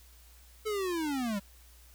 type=linear sweep; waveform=square; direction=down; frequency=440 to 190.5 Hz; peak=-31 dBFS; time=0.65-1.4 s; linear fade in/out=20 ms; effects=added 60 Hz sine -55 dBFS peak until 1.94 s + white hiss -60 dBFS RMS until 1.94 s